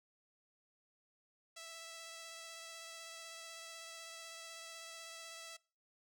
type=tone with vibrato; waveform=5% pulse; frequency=659.3 Hz; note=E5; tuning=in tune; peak=-37 dBFS; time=1.56-5.57 s; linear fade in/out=10 ms; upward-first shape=sine; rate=16 Hz; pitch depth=12 cents each way; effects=noise-tail reverb RT60 0.4 s tail -24 dB re dry